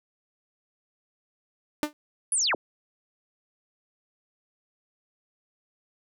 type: tone with exponential decay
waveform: sawtooth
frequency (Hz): 299.3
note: D4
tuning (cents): +33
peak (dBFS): -16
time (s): 1.83-1.93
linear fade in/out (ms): 0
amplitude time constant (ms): 20
type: linear sweep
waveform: sine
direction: down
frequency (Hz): 10470 to 185.5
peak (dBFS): -22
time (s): 2.32-2.55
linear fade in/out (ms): 2
effects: none